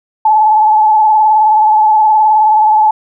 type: tone with vibrato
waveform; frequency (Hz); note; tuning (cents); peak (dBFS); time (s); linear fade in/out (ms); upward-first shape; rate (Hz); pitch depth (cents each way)
sine; 861; A5; -38; -5; 0.25-2.91; 5; triangle; 19; 45
effects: none